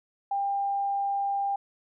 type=tone; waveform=sine; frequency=797 Hz; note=G5; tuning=28 cents sharp; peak=-25 dBFS; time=0.31-1.56 s; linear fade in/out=5 ms; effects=none